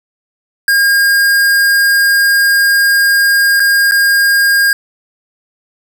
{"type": "tone with dropouts", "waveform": "square", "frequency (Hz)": 1618, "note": "G#6", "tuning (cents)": -46, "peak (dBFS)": -8, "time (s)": [0.68, 4.73], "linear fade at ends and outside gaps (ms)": 2, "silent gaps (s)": [[3.597, 3.601], [3.912, 3.919]], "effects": []}